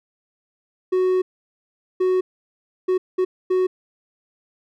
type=tone bursts at uneven times; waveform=triangle; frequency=370 Hz; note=F#4; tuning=in tune; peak=-14 dBFS; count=5; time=0.92-1.22 / 2-2.21 / 2.88-2.98 / 3.18-3.25 / 3.5-3.67 s; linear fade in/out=10 ms; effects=none